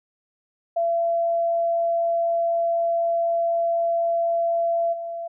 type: tone with level steps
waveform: sine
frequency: 676 Hz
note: E5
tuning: 43 cents sharp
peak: -19 / -28 dBFS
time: 0.76-5.28 s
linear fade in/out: 10 ms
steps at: 4.92 s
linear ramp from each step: 20 ms
effects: none